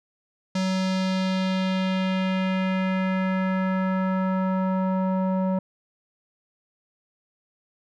square tone with low-pass filter sweep, 188 Hz, F#3, 28 cents sharp, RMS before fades -24 dBFS, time 0.55-5.59 s, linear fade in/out 5 ms, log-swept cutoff 5600 to 800 Hz, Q 1.7, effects none

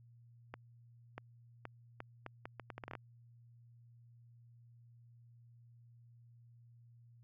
accelerating click train, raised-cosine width 0.5 ms, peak -29 dBFS, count 14, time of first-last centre 0.54-2.952 s, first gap 640 ms, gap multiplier 0.74, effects added 118 Hz sine -59 dBFS peak until 7.23 s

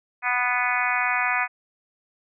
harmonic tone with a mistuned harmonic, 246.9 Hz, B3, in tune, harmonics 3 / 4 / 5 / 6 / 7 / 8 / 9 / 10, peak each -29 / -29 / -29 / -29 / -29 / -29 / -29 / -29 dBFS, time 0.22-1.48 s, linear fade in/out 50 ms, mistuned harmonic 8, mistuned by +19 cents, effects none

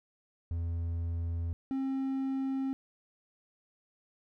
triangle tone pair in turn, 84.3 / 267.6 Hz, E2 / C4, +39 / +39 cents, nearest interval octave + minor sixth, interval 2000 cents, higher second, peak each -29 / -28 dBFS, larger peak second, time 0.51-1.53 / 1.71-2.73 s, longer neither, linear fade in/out 0 ms, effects none

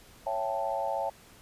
sine chord, A dominant seventh, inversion first, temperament equal with one note detuned, 554.4 / 666.9 / 784 / 880 Hz, C#5 / E5 / G5 / A5, 0 / +20 / 0 / 0 cents, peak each -34 dBFS, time 0.26-1.1 s, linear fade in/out 10 ms, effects pink hiss -55 dBFS RMS until 1.41 s + resampled to 32000 Hz

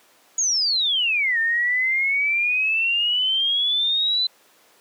sine exponential two-way sweep, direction down then up, 6800 to 1800 to 4048 Hz, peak -18 dBFS, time 0.38-4.27 s, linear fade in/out 5 ms, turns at 1.39 s, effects pink hiss -55 dBFS RMS until 4.8 s + high-pass 400 Hz 12 dB/octave

